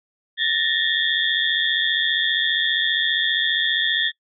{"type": "tone cluster", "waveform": "sine", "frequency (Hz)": [1767, 1862, 3278, 3413, 3586], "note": ["A6", "A#6", "G#7", "G#7", "A7"], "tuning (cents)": [7, -2, -23, 47, 32], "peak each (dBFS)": -25, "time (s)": [0.37, 4.12], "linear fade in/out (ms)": 50, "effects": ["noise-tail reverb RT60 0.1 s tail -23 dB re dry"]}